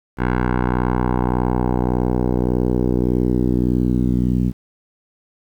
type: tone with low-pass filter sweep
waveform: 10% pulse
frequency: 61.74 Hz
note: B1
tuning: in tune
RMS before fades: -18 dBFS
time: 0.17-4.53 s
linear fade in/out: 50 ms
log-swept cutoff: 1600 to 210 Hz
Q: 1.7
effects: 8-bit